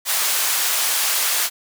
white band-pass noise, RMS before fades -20 dBFS, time 0.05-1.5 s, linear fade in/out 50 ms, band 720 to 16000 Hz, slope 12 dB/octave, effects none

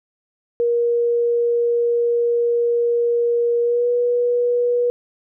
sine tone with pitch glide, 473.5 to 484.3 Hz, A#4 to B4, +27 to -34 cents, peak -15 dBFS, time 0.6-4.9 s, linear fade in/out 0 ms, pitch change +39 cents, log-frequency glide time 3.62-3.88 s, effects none

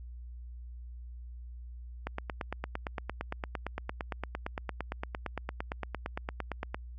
click train, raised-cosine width 0.5 ms, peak -19 dBFS, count 42, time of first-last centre 2.07-6.745 s, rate 8.77 Hz, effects added 60 Hz sine -42 dBFS peak until 6.98 s

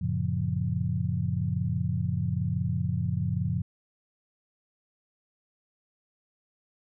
sine chord, Gb major seventh, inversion none, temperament equal with one note detuned, 92.5 / 113.62 / 138.59 / 174.61 Hz, Gb2 / Bb2 / Db3 / F3, 0 / -44 / 0 / 0 cents, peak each -31 dBFS, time 0.01-3.62 s, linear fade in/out 10 ms, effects none

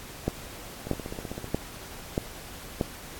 two click trains, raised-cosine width 2 ms, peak -11 / -21 dBFS, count 5 / 10, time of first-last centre 0.28-2.812 / 0.87-1.443 s, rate 1.58 / 15.7 Hz, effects pink hiss -43 dBFS RMS until 3.19 s + AAC 64 kbps

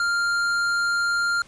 sine tone with tanh clipping, 1396.9 Hz, F6, in tune, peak -22 dBFS, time 0-1.42 s, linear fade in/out 2 ms, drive 13 dB, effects pink hiss -51 dBFS RMS until 1.47 s + resampled to 22050 Hz

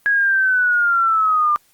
sine linear sweep, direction down, 1661.2 to 1188 Hz, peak -13 dBFS, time 0.06-1.56 s, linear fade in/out 0 ms, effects white hiss -57 dBFS RMS until 1.73 s + Opus 32 kbps

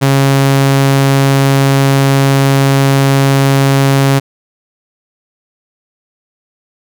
sawtooth tone, 137 Hz, C#3, 20 cents flat, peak -3 dBFS, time 0.01-4.2 s, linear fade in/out 20 ms, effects none

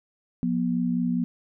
sine tone pair together, 177.83 / 242.6 Hz, F3 / B3, +32 / -31 cents, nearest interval perfect fourth, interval 537 cents, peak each -26 / -24 dBFS, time 0.43-1.24 s, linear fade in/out 0 ms, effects none

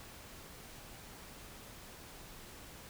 silence, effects pink hiss -52 dBFS RMS until 2.89 s

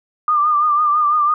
sine tone with vibrato, 1200 Hz, D6, 37 cents sharp, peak -12 dBFS, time 0.28-1.34 s, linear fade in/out 2 ms, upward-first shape triangle, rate 6 Hz, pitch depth 61 cents each way, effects none

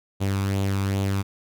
sawtooth tone with flanger, 98 Hz, G2, in tune, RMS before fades -24 dBFS, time 0.2-1.23 s, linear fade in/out 20 ms, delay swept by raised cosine 0.28 to 0.85 ms, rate 2.5 Hz, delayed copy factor +0.5, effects none

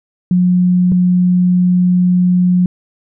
sine tone pair in turn, 180 / 180 Hz, F#3 / F#3, -47 / -47 cents, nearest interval unison, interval 0 cents, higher neither, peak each -8 dBFS, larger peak neither, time 0.31-0.92 / 0.92-2.66 s, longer second, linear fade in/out 2 ms, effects none

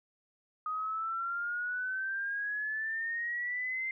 sine exponential sweep, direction up, 1244.5 to 2093 Hz, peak -32 dBFS, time 0.66-3.91 s, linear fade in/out 2 ms, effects none

